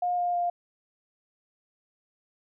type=tone with pitch steps; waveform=sine; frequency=713 / 706.8 / 700.8 Hz; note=F5 / F5 / F5; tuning=+36 / +21 / +6 cents; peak=-24 dBFS; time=0.02-0.5 s; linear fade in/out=5 ms; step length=160 ms; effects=none